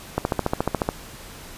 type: click train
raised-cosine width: 1 ms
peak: -6 dBFS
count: 11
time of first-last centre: 0.18-0.889 s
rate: 14.1 Hz
effects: pink hiss -41 dBFS RMS until 1.57 s + resampled to 32000 Hz